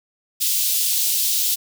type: high-pass noise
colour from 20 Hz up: white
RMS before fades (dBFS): -20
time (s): 0.4-1.56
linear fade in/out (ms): 20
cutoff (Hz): 3200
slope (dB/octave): 24
effects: none